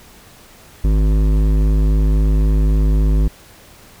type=tone with hard clipping; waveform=sine; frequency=51.91 Hz; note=G#1; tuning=in tune; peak=-13 dBFS; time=0.84-3.28 s; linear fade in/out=5 ms; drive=13 dB; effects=pink hiss -44 dBFS RMS until 4 s